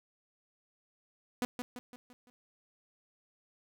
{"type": "tone with echo", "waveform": "sawtooth", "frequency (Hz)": 246.9, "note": "B3", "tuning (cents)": 0, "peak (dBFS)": -26, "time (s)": [1.42, 1.45], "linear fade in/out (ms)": 0, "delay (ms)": 170, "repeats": 5, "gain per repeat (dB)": -6, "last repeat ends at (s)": 2.3, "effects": []}